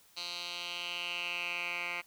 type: tone with band-pass filter sweep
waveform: 10% pulse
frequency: 174.61 Hz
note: F3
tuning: in tune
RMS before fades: -38 dBFS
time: 0.16-2.02 s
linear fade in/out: 20 ms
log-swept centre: 4000 to 2100 Hz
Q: 4.3
effects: white hiss -63 dBFS RMS until 2.06 s